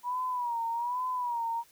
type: tone with vibrato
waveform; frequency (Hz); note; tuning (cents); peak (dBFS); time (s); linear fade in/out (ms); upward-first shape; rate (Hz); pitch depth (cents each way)
sine; 965; B5; -40; -29; 0.03-1.64; 50; sine; 1.2; 88
effects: white hiss -61 dBFS RMS until 1.71 s